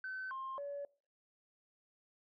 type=tone with pitch steps; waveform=sine; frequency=1526 / 1061 / 569 Hz; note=G6 / C6 / C#5; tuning=-47 / +24 / +45 cents; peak=-39 dBFS; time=0.04-0.85 s; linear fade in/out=2 ms; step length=270 ms; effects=noise-tail reverb RT60 0.4 s tail -23 dB re dry + tanh soft clip ceiling -36 dBFS